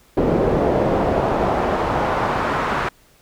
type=noise with band-pass filter sweep; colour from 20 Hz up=brown; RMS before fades=-19 dBFS; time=0.17-2.89 s; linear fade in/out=5 ms; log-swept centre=430 to 1300 Hz; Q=1.3; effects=pink hiss -54 dBFS RMS until 3.21 s